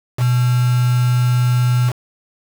sine tone with quantisation, 123.47 Hz, B2, in tune, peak -12 dBFS, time 0.17-1.93 s, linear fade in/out 50 ms, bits 4, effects none

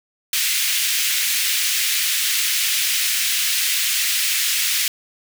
pink high-pass noise, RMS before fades -20 dBFS, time 0.33-4.88 s, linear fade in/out 2 ms, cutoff 2100 Hz, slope 24 dB/octave, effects none

